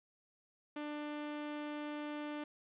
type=tone; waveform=sawtooth; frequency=296.9 Hz; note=D4; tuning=19 cents sharp; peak=-36 dBFS; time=0.76-2.44 s; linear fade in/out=5 ms; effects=resampled to 8000 Hz + 13-bit